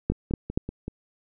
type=two click trains; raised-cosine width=3 ms; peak=-9 / -19 dBFS; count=3 / 5; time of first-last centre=0.1-0.575 / 0.12-0.88 s; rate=4.21 / 5.26 Hz; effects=none